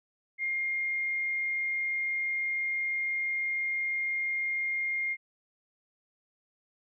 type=tone; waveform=sine; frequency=2123 Hz; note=C7; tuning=25 cents sharp; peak=-28 dBFS; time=0.38-5.17 s; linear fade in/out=50 ms; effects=none